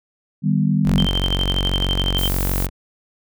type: chord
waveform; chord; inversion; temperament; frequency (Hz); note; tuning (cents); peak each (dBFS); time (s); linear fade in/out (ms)
sine; Eb augmented; none; equal with one note detuned; 153.07 / 196 / 246.9; Eb3 / G3 / B3; -28 / 0 / 0; -18 / -18 / -23; 0.42-1.08; 50
type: tone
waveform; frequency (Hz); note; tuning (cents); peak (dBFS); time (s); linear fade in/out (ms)
sawtooth; 46.25; F#1; 0; -15; 0.84-2.7; 50
type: tone with tremolo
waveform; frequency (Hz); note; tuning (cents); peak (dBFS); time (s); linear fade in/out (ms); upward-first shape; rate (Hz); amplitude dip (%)
sine; 3136; G7; 0; -18; 0.98-2.29; 0; sine; 12; 85
type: noise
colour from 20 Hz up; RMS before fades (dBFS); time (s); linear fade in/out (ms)
violet; -27; 2.18-2.66; 2
effects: none